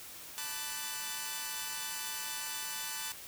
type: chord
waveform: 5% pulse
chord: B minor seventh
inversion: third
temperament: equal with one note detuned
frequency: 880 / 987.8 / 1174.7 / 1500.6 Hz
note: A5 / B5 / D6 / F#6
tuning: 0 / 0 / 0 / +24 cents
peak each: -30 / -33 / -33 / -30 dBFS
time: 0.38-3.12 s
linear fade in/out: 0 ms
effects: white hiss -48 dBFS RMS until 3.27 s